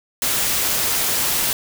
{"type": "noise", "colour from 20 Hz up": "white", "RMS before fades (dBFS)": -20, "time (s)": [0.22, 1.53], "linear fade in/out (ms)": 2, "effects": []}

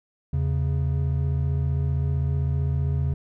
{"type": "tone pair together", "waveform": "triangle", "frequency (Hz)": [81.4, 136.9], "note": ["E2", "C#3"], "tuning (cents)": [-21, -21], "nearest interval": "major sixth", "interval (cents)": 900, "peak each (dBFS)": -22, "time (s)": [0.33, 3.14], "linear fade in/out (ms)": 5, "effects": []}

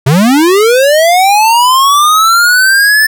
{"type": "linear sweep", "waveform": "square", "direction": "up", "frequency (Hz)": [123.47, 1765], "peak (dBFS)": -5, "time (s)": [0.06, 3.07], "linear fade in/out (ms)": 10, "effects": []}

